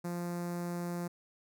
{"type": "tone with notch filter", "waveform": "sawtooth", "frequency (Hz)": 174.1, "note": "F3", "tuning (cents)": -5, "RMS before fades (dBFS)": -37, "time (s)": [0.04, 1.08], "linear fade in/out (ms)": 10, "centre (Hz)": 3100, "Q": 0.65, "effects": []}